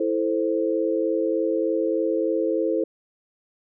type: chord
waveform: sine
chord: A minor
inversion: second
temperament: equal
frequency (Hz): 329.6 / 440 / 523.3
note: E4 / A4 / C5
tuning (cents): 0 / 0 / 0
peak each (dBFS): -24 / -25 / -25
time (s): 0-2.84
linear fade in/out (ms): 5
effects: none